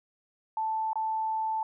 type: tone with dropouts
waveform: sine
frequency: 880 Hz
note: A5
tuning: in tune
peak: -27 dBFS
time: 0.57-1.63 s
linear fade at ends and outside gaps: 2 ms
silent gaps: 0.932-0.956 s
effects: none